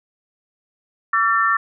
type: tone cluster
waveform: sine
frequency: 1144 / 1351 / 1791 Hz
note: D6 / E6 / A6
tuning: -46 / +42 / +30 cents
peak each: -19 dBFS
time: 1.13-1.57 s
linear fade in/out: 5 ms
effects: none